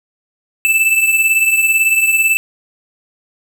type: beating tone pair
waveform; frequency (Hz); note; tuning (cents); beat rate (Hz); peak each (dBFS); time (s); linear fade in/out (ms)
square; 2638 / 2656; E7 / E7; +1 / +12; 18; -12 / -18; 0.65-2.37; 0
effects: none